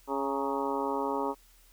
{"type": "harmonic tone with a mistuned harmonic", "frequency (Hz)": 138.59, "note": "C#3", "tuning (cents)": 0, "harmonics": [2, 3, 4, 5, 6, 7, 8, 9], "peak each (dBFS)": [-35, -34, -37, -44, -37, -34, -39, -42], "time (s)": [0.07, 1.35], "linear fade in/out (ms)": 50, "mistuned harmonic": 7, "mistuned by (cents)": -63, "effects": ["added 40 Hz sine -59 dBFS peak until 1.72 s", "white hiss -62 dBFS RMS until 1.72 s"]}